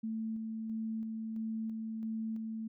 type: tone with tremolo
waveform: sine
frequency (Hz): 221.9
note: A3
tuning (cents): +15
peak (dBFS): -34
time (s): 0.03-2.68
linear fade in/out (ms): 10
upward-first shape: square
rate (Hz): 1.5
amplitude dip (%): 25
effects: none